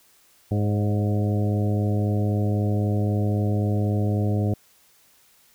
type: harmonic tone with a mistuned harmonic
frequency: 103.83 Hz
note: G#2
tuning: in tune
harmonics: 1 / 2 / 3 / 4 / 5 / 6 / 7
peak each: -21 / -27 / -31 / -33 / -35 / -37 / -38 dBFS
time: 0.51-4.54 s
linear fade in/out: 5 ms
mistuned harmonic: 5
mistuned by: +36 cents
effects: white hiss -58 dBFS RMS until 5.54 s